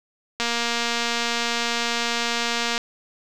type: click train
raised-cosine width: 0.2 ms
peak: -7 dBFS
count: 560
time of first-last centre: 0.4-2.779 s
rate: 235 Hz
effects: none